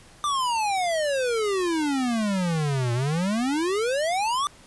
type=exponential two-way sweep; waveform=square; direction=down then up; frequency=1200 to 116.54 to 1200 Hz; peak=-23 dBFS; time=0.24-4.47 s; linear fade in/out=0 ms; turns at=2.93 s; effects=pink hiss -51 dBFS RMS until 4.66 s + resampled to 24000 Hz